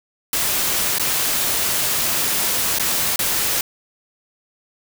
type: noise with dropouts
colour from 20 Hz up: white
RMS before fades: -20 dBFS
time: 0.33-3.61 s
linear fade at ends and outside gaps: 2 ms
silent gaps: 0.985-0.996 / 2.786-2.796 / 3.16-3.191 s
effects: none